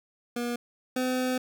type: tone pair in turn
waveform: 25% pulse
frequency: 240 / 254.8 Hz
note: B3 / C4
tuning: -49 / -46 cents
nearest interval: minor second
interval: 103 cents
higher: second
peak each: -25 / -22 dBFS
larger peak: second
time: 0.36-0.56 / 0.96-1.38 s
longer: second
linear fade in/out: 5 ms
effects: none